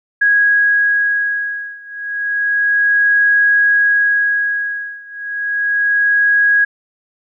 sine beating tone pair, 1653 / 1653.31 Hz, G#6 / G#6, -9 / -8 cents, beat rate 0.31 Hz, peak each -14 / -15 dBFS, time 0.21-6.65 s, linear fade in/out 10 ms, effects none

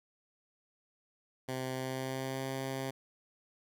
10% pulse tone with pitch glide, 130 to 133.42 Hz, C3 to C3, -11 to +34 cents, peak -27 dBFS, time 1.48-2.91 s, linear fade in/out 10 ms, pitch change +45 cents, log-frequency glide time 1.73-2.46 s, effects none

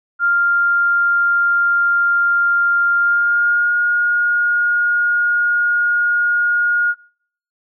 sine tone with pitch glide, 1396.9 to 1430.4 Hz, F6 to F6, 0 to +41 cents, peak -12 dBFS, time 0.19-6.95 s, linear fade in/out 50 ms, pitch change +41 cents, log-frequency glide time 2.97-3.74 s, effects noise-tail reverb RT60 0.6 s tail -25 dB re dry

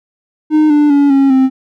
triangle tone with pitch steps, 307.2 / 295.5 / 284.3 / 273.5 / 263.1 Hz, D#4 / D4 / C#4 / C#4 / C4, -22 / +11 / +44 / -23 / +10 cents, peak -4 dBFS, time 0.5-1.5 s, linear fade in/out 50 ms, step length 200 ms, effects none

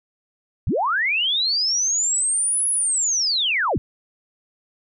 sine linear two-way sweep, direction up then down, 48.79 to 10548 to 48.79 Hz, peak -18 dBFS, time 0.67-3.78 s, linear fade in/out 0 ms, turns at 2.69 s, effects none

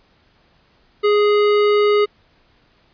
sine tone with hard clipping, 415.4 Hz, G#4, in tune, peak -14 dBFS, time 1.03-2.06 s, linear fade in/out 20 ms, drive 17 dB, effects pink hiss -57 dBFS RMS until 2.93 s + resampled to 11025 Hz

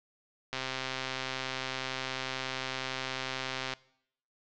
click train, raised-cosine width 0.2 ms, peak -16 dBFS, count 421, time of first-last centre 0.53-3.736 s, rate 131 Hz, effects noise-tail reverb RT60 0.7 s tail -22 dB re dry + low-pass 5000 Hz 12 dB/octave

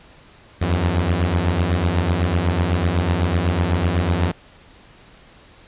sawtooth beating tone pair, 81.8 / 89.8 Hz, E2 / F2, -13 / +49 cents, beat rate 8 Hz, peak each -17 / -15 dBFS, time 0.61-4.32 s, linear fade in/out 10 ms, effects pink hiss -48 dBFS RMS until 5.67 s + resampled to 8000 Hz

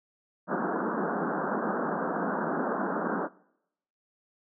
pink band-pass noise, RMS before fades -30 dBFS, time 0.47-3.29 s, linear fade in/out 50 ms, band 170 to 1600 Hz, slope 96 dB/octave, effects noise-tail reverb RT60 0.8 s tail -23 dB re dry

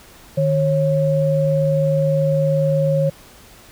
sine tone pair together, 153.22 / 546 Hz, D#3 / C#5, -26 / -26 cents, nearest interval octave + minor seventh, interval 2200 cents, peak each -17 dBFS, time 0.37-3.1 s, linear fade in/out 10 ms, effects pink hiss -45 dBFS RMS until 3.71 s

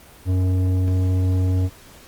sine tone with tanh clipping, 92.5 Hz, F#2, in tune, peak -18 dBFS, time 0.25-1.7 s, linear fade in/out 50 ms, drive 12 dB, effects pink hiss -46 dBFS RMS until 2.07 s + Opus 24 kbps

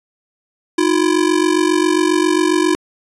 square ring-modulated tone, 336 Hz, E4, 33 cents sharp, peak -10 dBFS, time 0.78-2.75 s, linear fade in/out 0 ms, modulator 23.7 Hz, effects resampled to 24000 Hz

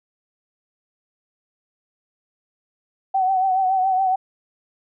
sine tone with vibrato, 757 Hz, F#5, 39 cents sharp, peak -16 dBFS, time 3.14-4.16 s, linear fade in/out 10 ms, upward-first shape triangle, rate 7.1 Hz, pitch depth 56 cents each way, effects none

